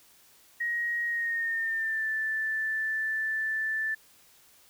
sine tone with pitch glide, 1887 to 1760.6 Hz, A#6 to A6, +21 to +1 cents, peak -27 dBFS, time 0.6-3.95 s, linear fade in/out 10 ms, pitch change -120 cents, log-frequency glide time 1.05-2.09 s, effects white hiss -59 dBFS RMS until 4.69 s

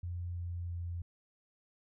sine tone with pitch steps, 87.6 / 86.99 / 86.39 Hz, F2 / F2 / F2, +6 / -6 / -18 cents, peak -36 dBFS, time 0.03-1.02 s, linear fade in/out 5 ms, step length 330 ms, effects none

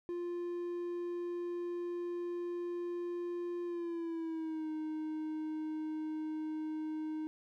triangle tone with pitch glide, 349.2 to 311.1 Hz, F4 to D#4, 0 to 0 cents, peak -34 dBFS, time 0.09-7.27 s, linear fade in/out 0 ms, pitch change -200 cents, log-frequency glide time 3.65-4.7 s, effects none

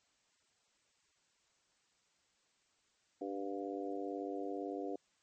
harmonic tone with a mistuned harmonic, 98 Hz, G2, in tune, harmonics 3 / 4 / 5 / 6 / 7, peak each -42 / -43 / -44 / -51 / -46 dBFS, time 3.21-4.96 s, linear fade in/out 5 ms, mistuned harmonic 7, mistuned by +40 cents, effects white hiss -75 dBFS RMS until 5.22 s + MP3 32 kbps

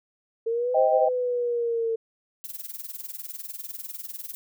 sine linear two-way sweep, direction up then down, 449.9 to 521 to 449.9 Hz, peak -23 dBFS, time 0.46-1.96 s, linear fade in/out 10 ms, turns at 0.82 s
sine chord, C minor, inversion none, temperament just, 523.3 / 627.9 / 784.9 Hz, C5 / Eb5 / G5, 0 / +16 / +2 cents, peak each -26 / -21 / -24 dBFS, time 0.74-1.09 s, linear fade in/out 10 ms
violet noise with tremolo, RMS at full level -34 dBFS, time 2.44-4.35 s, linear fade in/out 0 ms, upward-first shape sine, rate 20 Hz, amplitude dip 85%
effects none

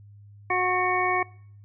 harmonic tone with a mistuned harmonic, 365.3 Hz, F#4, 22 cents flat, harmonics 1 / 2 / 3 / 5 / 6, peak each -29 / -27 / -27 / -31 / -27 dBFS, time 0.5-1.23 s, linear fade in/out 5 ms, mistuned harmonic 6, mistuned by +31 cents, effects noise-tail reverb RT60 0.6 s tail -23 dB re dry + added 102 Hz sine -46 dBFS peak until 1.64 s

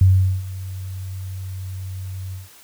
sine tone with ADSR envelope, 94 Hz, F#2, 28 cents sharp, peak -8 dBFS, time 0.01-2.49 s, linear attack 4 ms, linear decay 410 ms, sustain -19 dB, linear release 160 ms, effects white hiss -47 dBFS RMS until 2.63 s

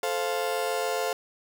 35% pulse chord, F major, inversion first, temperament just, 436.5 / 523.8 / 698.5 Hz, A4 / C5 / F5, -14 / +2 / 0 cents, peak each -29 dBFS, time 0.03-1.13 s, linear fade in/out 2 ms, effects none

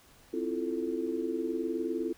sine chord, F major seventh, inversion second, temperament equal, 261.6 / 329.6 / 349.2 / 440 Hz, C4 / E4 / F4 / A4, 0 / 0 / 0 / 0 cents, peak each -37 / -34 / -35 / -36 dBFS, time 0.33-2.13 s, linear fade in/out 10 ms, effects pink hiss -59 dBFS RMS until 2.17 s

